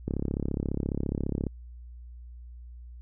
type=click train; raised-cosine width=3 ms; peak=-16 dBFS; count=49; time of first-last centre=0.08-1.467 s; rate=34.6 Hz; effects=added 60 Hz sine -42 dBFS peak until 3.01 s